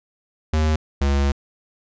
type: tone pair in turn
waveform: square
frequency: 77.78 / 69.86 Hz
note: D#2 / C#2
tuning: 0 / +14 cents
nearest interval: major second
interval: 186 cents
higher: first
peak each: -17 dBFS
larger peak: neither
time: 0.53-0.76 / 1.01-1.32 s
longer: second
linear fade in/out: 5 ms
effects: resampled to 16000 Hz